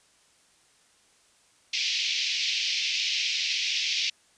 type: band-pass noise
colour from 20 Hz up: pink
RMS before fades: -28 dBFS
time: 1.73-4.1 s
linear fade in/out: 5 ms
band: 2300 to 5700 Hz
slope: 48 dB/octave
effects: white hiss -62 dBFS RMS until 4.37 s + resampled to 22050 Hz